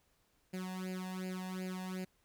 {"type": "tone with flanger", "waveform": "sawtooth", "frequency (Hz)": 185.4, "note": "F#3", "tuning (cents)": 4, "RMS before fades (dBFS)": -41, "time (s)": [0.53, 2.05], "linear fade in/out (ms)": 10, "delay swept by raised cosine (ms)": [0.42, 1.15], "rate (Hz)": 2.7, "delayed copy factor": 0.9, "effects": ["pink hiss -74 dBFS RMS until 2.24 s"]}